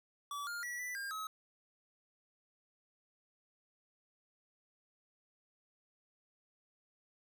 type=tone with pitch steps; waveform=square; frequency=1149 / 1409 / 1939 / 1981 / 1607 / 1281 Hz; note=D6 / F6 / B6 / B6 / G6 / E6; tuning=-38 / +15 / -32 / +5 / +43 / -50 cents; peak=-40 dBFS; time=0.31-1.27 s; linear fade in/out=2 ms; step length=160 ms; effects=none